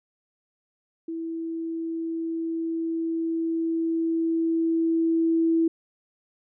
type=tone with level ramp; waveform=sine; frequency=328.5 Hz; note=E4; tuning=6 cents flat; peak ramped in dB=-29 to -18 dBFS; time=1.08-5.68 s; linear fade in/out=5 ms; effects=none